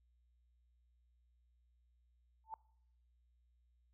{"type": "tone with exponential growth", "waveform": "sine", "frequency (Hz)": 884, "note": "A5", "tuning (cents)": 8, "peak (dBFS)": -38, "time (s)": [2.44, 2.54], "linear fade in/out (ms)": 1, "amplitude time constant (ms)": 20, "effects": ["noise-tail reverb RT60 0.7 s tail -23 dB re dry", "added 60 Hz sine -70 dBFS peak until 3.93 s"]}